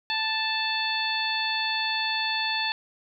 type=harmonic tone; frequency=880 Hz; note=A5; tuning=in tune; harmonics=1 / 2 / 3 / 4 / 5; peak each=-31 / -31 / -31 / -31 / -31 dBFS; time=0.1-2.72 s; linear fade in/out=0 ms; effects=none